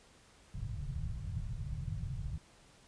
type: low-pass noise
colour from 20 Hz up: white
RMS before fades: -39 dBFS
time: 0.54-2.38 s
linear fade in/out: 5 ms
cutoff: 150 Hz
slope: 48 dB/octave
effects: pink hiss -62 dBFS RMS until 2.87 s + resampled to 22050 Hz